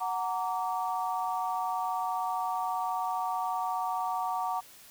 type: chord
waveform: sine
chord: Gb augmented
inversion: none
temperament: just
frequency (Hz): 740 / 925 / 1156.2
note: Gb5 / Bb5 / D6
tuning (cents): 0 / -14 / -27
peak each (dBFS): -32 / -33 / -35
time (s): 0-4.61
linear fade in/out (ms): 20
effects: white hiss -53 dBFS RMS until 4.9 s